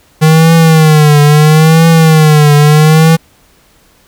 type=tone with vibrato; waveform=square; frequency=155.56 Hz; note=D#3; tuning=in tune; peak=-3 dBFS; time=0.21-3.17 s; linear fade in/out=20 ms; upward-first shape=triangle; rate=0.75 Hz; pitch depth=110 cents each way; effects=pink hiss -47 dBFS RMS until 4.07 s